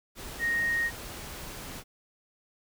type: tone in noise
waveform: sine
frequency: 1864.7 Hz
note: A#6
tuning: in tune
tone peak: -25 dBFS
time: 0.39-0.91 s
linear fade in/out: 50 ms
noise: pink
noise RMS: -41 dBFS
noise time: 0.15-1.84 s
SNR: +13 dB
effects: none